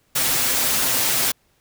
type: noise with comb filter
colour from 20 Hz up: white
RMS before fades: -20 dBFS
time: 0.15-1.32 s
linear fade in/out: 10 ms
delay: 7.7 ms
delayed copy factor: +0.5
effects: pink hiss -63 dBFS RMS until 1.6 s